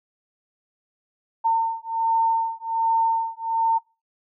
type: beating tone pair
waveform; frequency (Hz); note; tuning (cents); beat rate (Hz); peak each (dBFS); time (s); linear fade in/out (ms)
sine; 906 / 907.3; A#5 / A#5; -50 / -47; 1.3; -22; 1.44-3.79; 20
effects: noise-tail reverb RT60 0.3 s tail -24 dB re dry